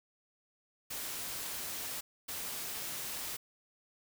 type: noise bursts at uneven times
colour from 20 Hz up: white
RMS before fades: -40 dBFS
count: 2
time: 0.9-2.01 / 2.28-3.37 s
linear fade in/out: 10 ms
effects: none